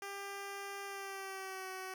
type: tone with pitch glide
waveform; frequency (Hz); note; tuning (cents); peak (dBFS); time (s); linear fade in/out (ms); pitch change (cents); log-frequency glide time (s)
10% pulse; 397.8 to 376.1; G4 to F#4; +25 to +28; -34; 0.02-1.94; 2; -97; 0.85-1.69
effects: none